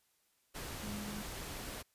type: tone in noise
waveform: sine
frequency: 207.2 Hz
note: G#3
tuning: 4 cents flat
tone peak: -42 dBFS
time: 0.82-1.23 s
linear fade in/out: 20 ms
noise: pink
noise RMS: -44 dBFS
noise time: 0.54-1.83 s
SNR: -1 dB
effects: white hiss -75 dBFS RMS until 1.94 s + resampled to 32000 Hz